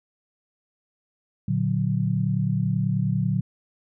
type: chord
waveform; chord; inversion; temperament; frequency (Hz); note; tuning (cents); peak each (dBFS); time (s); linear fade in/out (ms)
sine; Bb augmented; none; equal; 116.54 / 146.83 / 185; Bb2 / D3 / F#3; 0 / 0 / 0; -25; 1.48-3.41; 5
effects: none